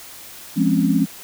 sine chord, Db major seventh, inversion first, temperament just, 173.24 / 207.9 / 259.9 / 277.2 Hz, F3 / Ab3 / C4 / Db4, -14 / +2 / -11 / 0 cents, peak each -20 dBFS, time 0.56-1.06 s, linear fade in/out 20 ms, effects white hiss -39 dBFS RMS until 1.23 s

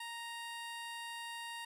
15% pulse tone, 932.3 Hz, A#5, in tune, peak -36 dBFS, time 0-1.65 s, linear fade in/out 5 ms, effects resampled to 32000 Hz

